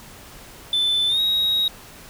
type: tone with pitch glide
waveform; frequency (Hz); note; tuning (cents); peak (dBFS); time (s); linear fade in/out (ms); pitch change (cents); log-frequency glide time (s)
sine; 3520 to 3794; A7 to A#7; 0 to +30; -15; 0.73-1.68; 2; +130; 1.08-1.2
effects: tanh soft clip ceiling -16 dBFS + pink hiss -43 dBFS RMS until 2.09 s